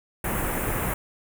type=band-stop noise; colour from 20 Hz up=pink; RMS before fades=-27 dBFS; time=0.24-0.94 s; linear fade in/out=5 ms; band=2300 to 9200 Hz; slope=24 dB/octave; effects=none